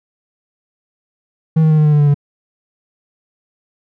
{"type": "tone with pitch steps", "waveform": "triangle", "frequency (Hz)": [159.6, 157.22, 154.88, 152.57, 150.29, 148.05, 145.85, 143.67], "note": ["D#3", "D#3", "D#3", "D#3", "D3", "D3", "D3", "D3"], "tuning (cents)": [44, 18, -8, -34, 40, 14, -12, -38], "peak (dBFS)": -6, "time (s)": [1.56, 2.144], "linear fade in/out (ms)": 10, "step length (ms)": 73, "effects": []}